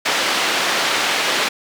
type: band-pass noise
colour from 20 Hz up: white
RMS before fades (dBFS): -19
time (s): 0.05-1.49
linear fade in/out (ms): 10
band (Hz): 310 to 3500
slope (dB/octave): 12
effects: none